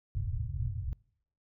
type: low-pass noise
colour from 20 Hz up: white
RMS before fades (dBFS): -34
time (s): 0.15-0.93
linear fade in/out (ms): 0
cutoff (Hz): 130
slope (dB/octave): 96
effects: noise-tail reverb RT60 0.7 s tail -26 dB re dry